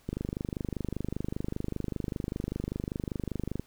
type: click train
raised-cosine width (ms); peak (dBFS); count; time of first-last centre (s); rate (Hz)
3; -19; 89; 0.09-3.596; 25.1
effects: pink hiss -62 dBFS RMS until 3.66 s